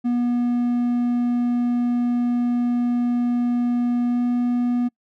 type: tone with pitch glide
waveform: triangle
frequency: 242 to 243.4 Hz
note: B3 to B3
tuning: -35 to -25 cents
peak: -16 dBFS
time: 0.04-4.89 s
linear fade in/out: 20 ms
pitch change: +10 cents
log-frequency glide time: 4.08-4.21 s
effects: noise-tail reverb RT60 0.1 s tail -26 dB re dry